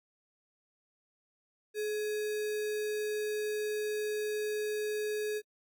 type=tone with sample-and-hold; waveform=sine; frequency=424.5 Hz; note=G#4; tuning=38 cents sharp; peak=-31 dBFS; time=1.74-5.42 s; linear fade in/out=50 ms; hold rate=2100 Hz; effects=AAC 64 kbps